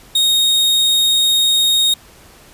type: tone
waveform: 40% pulse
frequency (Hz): 3729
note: A#7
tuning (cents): 0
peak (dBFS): -10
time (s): 0.15-1.94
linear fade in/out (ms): 5
effects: pink hiss -44 dBFS RMS until 2.53 s + resampled to 32000 Hz